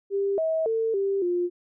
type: tone with pitch steps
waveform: sine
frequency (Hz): 396.8 / 642 / 449.6 / 393.5 / 352.8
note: G4 / E5 / A4 / G4 / F4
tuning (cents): +21 / -46 / +37 / +7 / +18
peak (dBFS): -22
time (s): 0.1-1.5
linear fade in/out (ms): 50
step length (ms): 280
effects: none